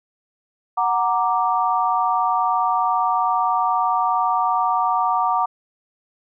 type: chord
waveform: sine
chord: Gb augmented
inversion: none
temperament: equal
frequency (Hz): 740 / 932.3 / 1174.7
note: Gb5 / Bb5 / D6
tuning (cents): 0 / 0 / 0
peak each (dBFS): -21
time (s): 0.77-5.46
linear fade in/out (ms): 10
effects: none